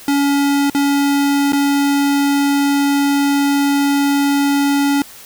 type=tone with dropouts; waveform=square; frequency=282.2 Hz; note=C#4; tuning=31 cents sharp; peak=-13 dBFS; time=0.08-5.02 s; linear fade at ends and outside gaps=2 ms; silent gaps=0.699-0.748 / 1.522-1.531 s; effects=white hiss -38 dBFS RMS until 5.25 s